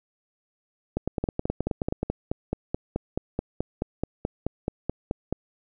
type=two click trains; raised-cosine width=2 ms; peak=-12 / -12 dBFS; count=11 / 20; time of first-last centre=0.97-2.03 / 1.24-5.326 s; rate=9.43 / 4.65 Hz; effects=none